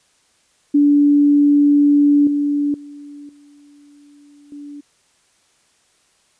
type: tone with level steps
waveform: sine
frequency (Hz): 289.2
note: D4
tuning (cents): -27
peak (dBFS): -9 / -15 / -33 / -44 / -31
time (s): 0.74-4.81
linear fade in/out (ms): 10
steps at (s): 2.27 / 2.74 / 3.29 / 4.52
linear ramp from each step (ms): 2
effects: white hiss -59 dBFS RMS until 6.39 s + resampled to 22050 Hz